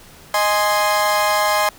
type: chord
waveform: 30% pulse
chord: Ab major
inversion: second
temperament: equal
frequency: 622.3 / 830.6 / 1046.5 Hz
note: Eb5 / Ab5 / C6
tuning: 0 / 0 / 0 cents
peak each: -17 dBFS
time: 0.34-1.69 s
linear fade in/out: 2 ms
effects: pink hiss -44 dBFS RMS until 1.78 s